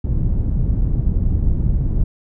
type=low-pass noise; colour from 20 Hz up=pink; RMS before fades=-17 dBFS; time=0.04-2.04 s; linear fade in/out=5 ms; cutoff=130 Hz; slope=12 dB/octave; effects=none